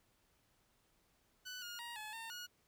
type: tone with pitch steps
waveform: 15% pulse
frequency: 1494 / 1427 / 945 / 857 / 908 / 1447 Hz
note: F#6 / F6 / A#5 / A5 / A#5 / F#6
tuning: +16 / +37 / +23 / -46 / -46 / -39 cents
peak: -39 dBFS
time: 1.45-2.47 s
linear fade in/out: 20 ms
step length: 170 ms
effects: pink hiss -75 dBFS RMS until 2.67 s